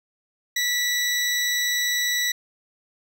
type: tone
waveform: 20% pulse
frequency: 1955 Hz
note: B6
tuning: 18 cents flat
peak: -16 dBFS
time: 0.56-2.32 s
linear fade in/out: 5 ms
effects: none